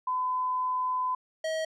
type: tone pair in turn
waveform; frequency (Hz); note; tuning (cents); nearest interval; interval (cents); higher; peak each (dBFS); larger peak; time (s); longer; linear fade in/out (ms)
sine / square; 1012 / 637.5; B5 / D#5; +42 / +42; minor sixth; 800; first; -26 / -29; first; 0.07-1.15 / 1.44-1.65; first; 5
effects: low-pass 7000 Hz 12 dB/octave